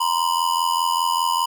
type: ring-modulated tone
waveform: square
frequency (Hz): 987.8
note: B5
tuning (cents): 0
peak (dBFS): -16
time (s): 0-1.46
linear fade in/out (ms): 10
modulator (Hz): 42.5
effects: none